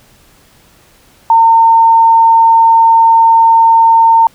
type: tone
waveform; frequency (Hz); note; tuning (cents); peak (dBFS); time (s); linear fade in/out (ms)
sine; 910; A#5; -42; -3; 1.3-4.27; 2
effects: pink hiss -46 dBFS RMS until 4.34 s